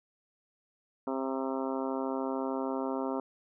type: harmonic tone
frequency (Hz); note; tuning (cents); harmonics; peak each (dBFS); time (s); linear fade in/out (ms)
133.1; C3; +30; 2 / 3 / 4 / 5 / 6 / 7 / 8 / 9 / 10; -34 / -37 / -38 / -40 / -44 / -40 / -46 / -46 / -47; 1.07-3.2; 2
effects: none